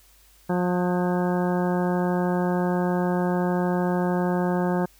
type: harmonic tone with a mistuned harmonic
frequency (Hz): 178.7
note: F3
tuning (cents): +40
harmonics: 1 / 2 / 3 / 4 / 5 / 6 / 7 / 8 / 9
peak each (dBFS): -23 / -27 / -30 / -32 / -32 / -40 / -40 / -42 / -39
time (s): 0.49-4.86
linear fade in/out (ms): 10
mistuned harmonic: 8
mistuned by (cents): +81
effects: added 50 Hz sine -57 dBFS peak until 4.99 s + white hiss -57 dBFS RMS until 4.99 s